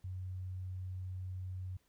sine tone, 92.5 Hz, F#2, in tune, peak -39 dBFS, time 0.04-1.77 s, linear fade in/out 5 ms, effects pink hiss -75 dBFS RMS until 1.88 s

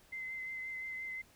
sine tone with vibrato, 2062 Hz, C7, 26 cents flat, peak -39 dBFS, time 0.12-1.22 s, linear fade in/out 10 ms, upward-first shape sine, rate 5.7 Hz, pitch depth 17 cents each way, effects pink hiss -64 dBFS RMS until 1.35 s

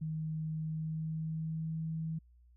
sine tone with pitch glide, 157.2 to 160.5 Hz, D#3 to E3, +18 to -46 cents, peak -34 dBFS, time 0.01-2.19 s, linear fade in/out 10 ms, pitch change +36 cents, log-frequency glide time 0.57-1.82 s, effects added 60 Hz sine -59 dBFS peak until 2.56 s

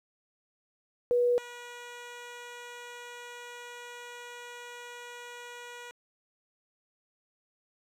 sine / 10% pulse tone pair in turn, 486.3 / 483.2 Hz, B4 / B4, -27 / -38 cents, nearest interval unison, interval 11 cents, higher first, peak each -22 / -34 dBFS, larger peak first, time 1.11-1.38 / 1.38-5.91 s, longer second, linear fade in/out 0 ms, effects low-pass 9000 Hz 12 dB/octave + 10-bit

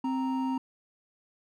triangle tone pair together, 261.6 / 932.2 Hz, C4 / A#5, 0 / 0 cents, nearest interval octave + minor seventh, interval 2200 cents, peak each -26 / -32 dBFS, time 0.04-0.58 s, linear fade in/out 5 ms, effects none

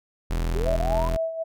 40% pulse tone, 41.83 Hz, E1, 26 cents sharp, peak -22 dBFS, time 0.3-1.17 s, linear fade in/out 10 ms
sine linear sweep, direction up, 374.8 to 1028 Hz, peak -28 dBFS, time 0.55-1.09 s, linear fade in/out 5 ms
sine tone with tremolo, 652 Hz, E5, 19 cents flat, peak -22 dBFS, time 0.65-1.44 s, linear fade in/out 20 ms, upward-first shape sine, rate 4 Hz, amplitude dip 65%
effects none

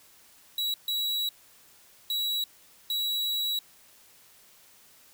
45% pulse tone bursts at uneven times, 3897 Hz, B7, 24 cents flat, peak -27 dBFS, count 4, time 0.58-0.74 / 0.88-1.29 / 2.1-2.44 / 2.9-3.59 s, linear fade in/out 2 ms, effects white hiss -57 dBFS RMS until 5.13 s

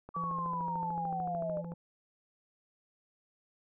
click train, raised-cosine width 1 ms, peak -32 dBFS, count 23, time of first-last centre 0.09-1.72 s, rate 13.5 Hz
sine linear sweep, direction down, 1159 to 587.3 Hz, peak -33 dBFS, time 0.14-1.62 s, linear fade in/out 20 ms
harmonic tone, 170 Hz, F3, 46 cents flat, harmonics 1 / 3 / 5, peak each -39 / -49 / -53 dBFS, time 0.16-1.74 s, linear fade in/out 5 ms
effects none

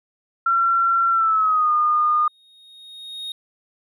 sine tone with pitch glide, 1361 to 1219.5 Hz, F6 to D#6, -45 to -35 cents, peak -15 dBFS, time 0.46-2.28 s, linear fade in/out 5 ms, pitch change -190 cents, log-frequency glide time 1.11-1.72 s
triangle tone with exponential growth, 3729 Hz, A#7, in tune, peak -25 dBFS, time 1.94-3.32 s, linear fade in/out 2 ms, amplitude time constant 300 ms
effects none

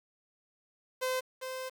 sawtooth tone pair in turn, 514 / 518.2 Hz, C5 / C5, -31 / -17 cents, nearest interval unison, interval 14 cents, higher second, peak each -26 / -33 dBFS, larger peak first, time 1.01-1.21 / 1.41-1.7 s, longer second, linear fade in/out 20 ms, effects 9-bit

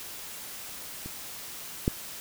clicks, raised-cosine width 3 ms, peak -26 / -10 dBFS, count 2, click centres 1.06 / 1.879 s, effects white hiss -41 dBFS RMS until 2.2 s

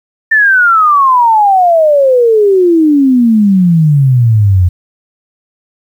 sine exponential sweep, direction down, 1800 to 86.6 Hz, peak -4 dBFS, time 0.31-4.69 s, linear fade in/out 10 ms, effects 7-bit

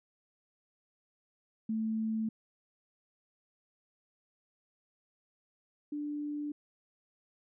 sine tone pair in turn, 220.6 / 294.5 Hz, A3 / D4, +5 / +5 cents, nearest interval perfect fourth, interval 500 cents, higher second, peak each -30 / -34 dBFS, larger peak first, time 1.69-2.29 / 5.92-6.52 s, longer neither, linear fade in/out 5 ms, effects none

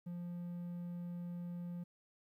triangle tone, 174.61 Hz, F3, in tune, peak -39 dBFS, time 0.06-1.84 s, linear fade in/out 10 ms, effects 13-bit

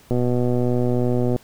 click train, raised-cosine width 2 ms, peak -9 dBFS, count 155, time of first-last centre 0.11-1.362 s, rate 123 Hz, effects pink hiss -51 dBFS RMS until 1.43 s

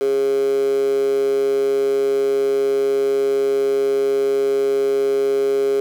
15% pulse tone with high-pass filter, 136.6 Hz, C#3, 25 cents flat, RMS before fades -18 dBFS, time 0.01-5.8 s, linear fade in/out 0 ms, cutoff 410 Hz, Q 9.1, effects none

